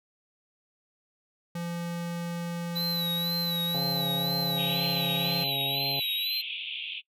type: tone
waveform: square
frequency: 171.3 Hz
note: F3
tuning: 33 cents flat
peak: -32 dBFS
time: 1.55-5.44 s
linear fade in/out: 5 ms
type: tone with vibrato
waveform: square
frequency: 3951 Hz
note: B7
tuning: in tune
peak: -29 dBFS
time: 2.75-6.42 s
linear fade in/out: 20 ms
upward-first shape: sine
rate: 2 Hz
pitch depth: 71 cents each way
type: harmonic tone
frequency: 138.1 Hz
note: C#3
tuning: 6 cents flat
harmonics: 1 / 2 / 3 / 4 / 5 / 6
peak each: -36 / -42 / -42 / -42 / -40 / -40 dBFS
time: 3.74-6 s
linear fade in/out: 5 ms
type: band-pass noise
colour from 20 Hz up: white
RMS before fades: -36 dBFS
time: 4.56-7.02 s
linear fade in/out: 50 ms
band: 2400 to 3500 Hz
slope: 96 dB/octave
effects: noise-tail reverb RT60 0.1 s tail -22 dB re dry